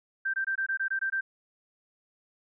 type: tone bursts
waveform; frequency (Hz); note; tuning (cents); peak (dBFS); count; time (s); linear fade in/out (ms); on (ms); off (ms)
sine; 1568; G6; 0; -26; 9; 0.25-1.21; 10; 88; 21
effects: none